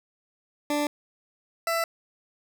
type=tone pair in turn; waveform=20% pulse; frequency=293.8 / 666.1 Hz; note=D4 / E5; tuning=+1 / +18 cents; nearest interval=octave + major second; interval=1417 cents; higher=second; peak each=-19 dBFS; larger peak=neither; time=0.7-0.87 / 1.67-1.84 s; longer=neither; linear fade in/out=2 ms; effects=none